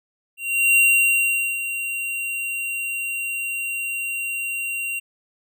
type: tone with ADSR envelope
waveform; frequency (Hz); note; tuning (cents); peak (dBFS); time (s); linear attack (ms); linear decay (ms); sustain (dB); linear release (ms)
square; 2758; F7; -22; -13; 0.37-5; 400; 810; -12; 17
effects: none